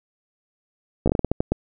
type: slowing click train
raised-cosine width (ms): 2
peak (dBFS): -6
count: 10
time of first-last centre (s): 1.06-1.52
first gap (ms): 15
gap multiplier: 1.29
effects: none